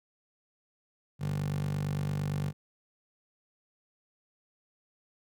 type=tone with high-pass filter; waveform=15% pulse; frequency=48.79 Hz; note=G1; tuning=7 cents flat; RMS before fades=-32 dBFS; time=1.19-2.53 s; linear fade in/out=50 ms; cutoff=130 Hz; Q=4; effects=none

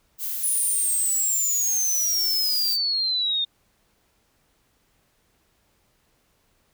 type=noise; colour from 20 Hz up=violet; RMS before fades=-29 dBFS; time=0.18-2.78 s; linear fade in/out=50 ms
type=exponential sweep; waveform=sine; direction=down; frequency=9956 to 3636 Hz; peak=-21 dBFS; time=0.43-3.45 s; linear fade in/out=10 ms
effects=pink hiss -66 dBFS RMS until 6.73 s

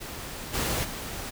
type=noise with level steps; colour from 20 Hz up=pink; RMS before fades=-38 / -28 / -36 dBFS; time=0-1.31 s; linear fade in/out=20 ms; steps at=0.53 / 0.83 s; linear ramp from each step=20 ms; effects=none

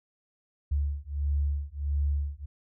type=beating tone pair; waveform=sine; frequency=71.1 / 72.6 Hz; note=C#2 / D2; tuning=+45 / -19 cents; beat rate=1.5 Hz; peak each=-29 dBFS; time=0.71-2.46 s; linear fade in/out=10 ms; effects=none

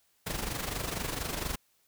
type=noise with amplitude modulation; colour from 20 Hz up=pink; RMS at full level=-32 dBFS; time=0.26-1.56 s; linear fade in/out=10 ms; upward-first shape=sine; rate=24.3 Hz; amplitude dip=65%; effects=white hiss -70 dBFS RMS until 1.87 s

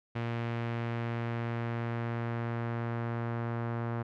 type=tone with low-pass filter sweep; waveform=sawtooth; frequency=117 Hz; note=A#2; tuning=7 cents sharp; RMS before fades=-34 dBFS; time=0.15-4.03 s; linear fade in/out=10 ms; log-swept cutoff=2500 to 1400 Hz; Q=1.3; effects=none

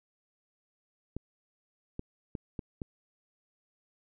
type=clicks; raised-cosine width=3 ms; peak=-23 dBFS; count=5; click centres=1.166 / 1.994 / 2.352 / 2.592 / 2.818 s; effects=none

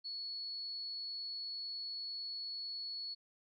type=tone; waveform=sine; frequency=4391 Hz; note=C#8; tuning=17 cents flat; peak=-40 dBFS; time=0.04-3.15 s; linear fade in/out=20 ms; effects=none

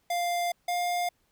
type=tone pair in turn; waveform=square; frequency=698.5 / 706.2 Hz; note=F5 / F5; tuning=0 / +19 cents; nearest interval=unison; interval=19 cents; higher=second; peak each=-27 dBFS; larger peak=neither; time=0.1-0.52 / 0.68-1.09 s; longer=first; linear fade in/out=5 ms; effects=pink hiss -71 dBFS RMS until 1.31 s

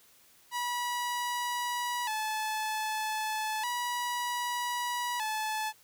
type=tone with vibrato; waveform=sawtooth; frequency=917 Hz; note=A#5; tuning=29 cents flat; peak=-27 dBFS; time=0.51-5.73 s; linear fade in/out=50 ms; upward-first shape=square; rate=0.32 Hz; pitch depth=100 cents each way; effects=white hiss -61 dBFS RMS until 5.83 s

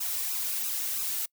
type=noise with flanger; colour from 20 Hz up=blue; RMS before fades=-31 dBFS; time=0-1.26 s; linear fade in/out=10 ms; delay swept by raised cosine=0.76 to 2.86 ms; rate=3 Hz; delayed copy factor=+0.75; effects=noise-tail reverb RT60 0.1 s tail -25 dB re dry

